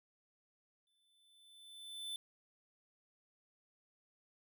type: tone with exponential growth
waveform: square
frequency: 3520 Hz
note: A7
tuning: in tune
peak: -40 dBFS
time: 0.87-2.16 s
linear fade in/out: 1 ms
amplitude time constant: 280 ms
effects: none